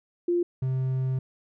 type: tone pair in turn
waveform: sine / triangle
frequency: 348.6 / 130.58 Hz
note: F4 / C3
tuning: -3 / -3 cents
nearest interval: octave + perfect fourth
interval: 1700 cents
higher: first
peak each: -21 / -22 dBFS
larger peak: first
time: 0.28-0.43 / 0.62-1.19 s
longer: second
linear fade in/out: 5 ms
effects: none